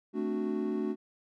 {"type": "chord", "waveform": "triangle", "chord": "D dominant seventh", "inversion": "second", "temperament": "equal", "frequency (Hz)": [220, 261.6, 293.7, 370], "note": ["A3", "C4", "D4", "F#4"], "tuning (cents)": [0, 0, 0, 0], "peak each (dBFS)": [-32, -37, -33, -32], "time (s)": [0.13, 0.96], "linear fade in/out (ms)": 50, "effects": []}